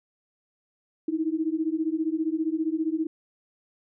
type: beating tone pair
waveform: sine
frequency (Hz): 311.1 / 326.1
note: D#4 / E4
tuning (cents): 0 / -19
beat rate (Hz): 15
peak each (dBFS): -27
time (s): 1.08-3.07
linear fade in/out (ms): 5
effects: none